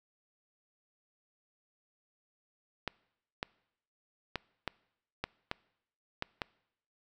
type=clicks; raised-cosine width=0.3 ms; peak=-17 dBFS; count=8; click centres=2.877 / 3.429 / 4.357 / 4.677 / 5.24 / 5.514 / 6.224 / 6.418 s; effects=noise-tail reverb RT60 0.8 s tail -24 dB re dry